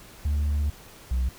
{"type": "tone pair in turn", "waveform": "sine", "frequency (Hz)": [73.42, 62.83], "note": ["D2", "B1"], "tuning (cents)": [0, 30], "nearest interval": "minor third", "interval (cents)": 270, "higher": "first", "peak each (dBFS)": -19, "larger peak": "neither", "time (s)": [[0.25, 0.7], [1.11, 1.29]], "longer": "first", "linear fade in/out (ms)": 5, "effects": ["tanh soft clip ceiling -21 dBFS", "pink hiss -48 dBFS RMS until 1.38 s"]}